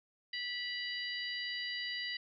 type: harmonic tone with a mistuned harmonic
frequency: 981 Hz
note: B5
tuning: 12 cents flat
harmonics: 2 / 3 / 4 / 5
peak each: -40 / -42 / -44 / -44 dBFS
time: 0.33-2.17 s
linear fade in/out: 5 ms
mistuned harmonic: 5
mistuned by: -57 cents
effects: none